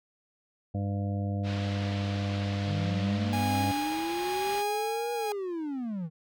harmonic tone, 100 Hz, G2, 35 cents sharp, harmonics 1 / 2 / 3 / 5 / 6 / 7, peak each -29 / -34 / -40 / -43 / -44 / -43 dBFS, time 0.74-3.72 s, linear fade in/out 10 ms
white low-pass noise, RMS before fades -42 dBFS, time 1.43-4.64 s, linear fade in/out 50 ms, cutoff 4100 Hz, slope 24 dB/octave
triangle linear two-way sweep, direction up then down, 140 to 479.1 to 151.5 Hz, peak -29 dBFS, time 2.66-6.1 s, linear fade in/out 50 ms, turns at 5.13 s
45% pulse tone with tremolo, 823 Hz, G#5, 16 cents flat, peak -28 dBFS, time 3.33-5.32 s, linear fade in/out 0 ms, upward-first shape triangle, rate 1 Hz, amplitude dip 50%
effects none

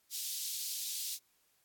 pink high-pass noise, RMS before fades -39 dBFS, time 0.1-1.19 s, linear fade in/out 50 ms, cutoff 3800 Hz, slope 24 dB/octave, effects white hiss -73 dBFS RMS until 1.64 s + AAC 64 kbps

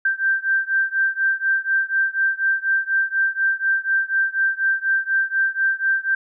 sine beating tone pair, 1568 / 1572.1 Hz, G6 / G6, 0 / +5 cents, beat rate 4.1 Hz, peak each -20 / -21 dBFS, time 0.05-6.15 s, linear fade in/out 5 ms, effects none

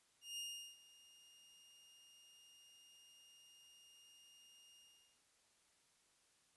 sawtooth tone with ADSR envelope, 2834 Hz, F7, 25 cents sharp, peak -40 dBFS, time 0.21-5.21 s, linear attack 170 ms, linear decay 380 ms, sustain -20 dB, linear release 420 ms, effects white hiss -75 dBFS RMS until 6.56 s + resampled to 24000 Hz

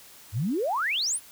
sine exponential sweep, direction up, 91.2 to 11175 Hz, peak -24 dBFS, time 0.32-1.2 s, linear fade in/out 50 ms, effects white hiss -50 dBFS RMS until 1.31 s

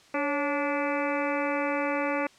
harmonic tone with a mistuned harmonic, 289.9 Hz, D4, 22 cents flat, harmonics 1 / 2 / 3 / 4 / 5 / 6 / 7 / 8 / 9, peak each -31 / -30 / -34 / -35 / -37 / -41 / -37 / -37 / -40 dBFS, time 0.14-2.27 s, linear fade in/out 5 ms, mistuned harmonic 2, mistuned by -67 cents, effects white hiss -56 dBFS RMS until 2.38 s + low-pass 6000 Hz 12 dB/octave

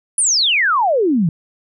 sine exponential sweep, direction down, 10150 to 151.5 Hz, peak -12 dBFS, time 0.18-1.29 s, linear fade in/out 2 ms, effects none

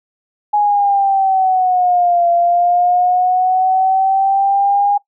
sine exponential two-way sweep, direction down then up, 836 to 687 to 816 Hz, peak -10 dBFS, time 0.53-4.98 s, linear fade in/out 10 ms, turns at 2.29 s, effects noise-tail reverb RT60 0.1 s tail -19 dB re dry

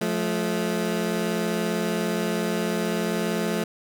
20% pulse tone pair together, 176.5 / 217 Hz, F3 / A3, +19 / -24 cents, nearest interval major third, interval 357 cents, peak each -22 / -21 dBFS, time 0.01-3.64 s, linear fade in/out 5 ms, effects none

